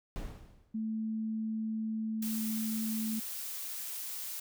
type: noise with exponential decay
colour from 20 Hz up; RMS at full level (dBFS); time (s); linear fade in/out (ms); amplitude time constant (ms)
brown; -35; 0.16-0.81; 0; 140
type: tone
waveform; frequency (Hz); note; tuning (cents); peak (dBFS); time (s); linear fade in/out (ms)
sine; 220; A3; 0; -32; 0.74-3.2; 10
type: noise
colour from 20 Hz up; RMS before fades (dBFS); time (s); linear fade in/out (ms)
blue; -40; 2.22-4.4; 5
effects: none